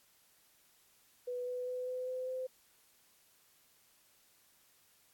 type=tone with pitch steps; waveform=sine; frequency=493.9 / 497.9 / 502 / 506 / 510.1 / 514.3 Hz; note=B4 / B4 / B4 / B4 / C5 / C5; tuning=0 / +14 / +28 / +42 / -44 / -30 cents; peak=-36 dBFS; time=1.27-2.47 s; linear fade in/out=10 ms; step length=200 ms; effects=white hiss -68 dBFS RMS until 5.13 s + AAC 64 kbps